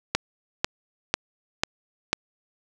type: click train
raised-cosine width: 0.2 ms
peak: -3 dBFS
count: 5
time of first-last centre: 0.15-2.13 s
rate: 2.02 Hz
effects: none